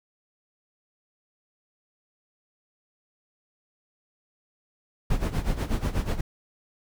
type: noise with tremolo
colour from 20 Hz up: brown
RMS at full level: -23 dBFS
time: 5.1-6.21 s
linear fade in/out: 5 ms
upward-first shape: sine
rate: 8.2 Hz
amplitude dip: 80%
effects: none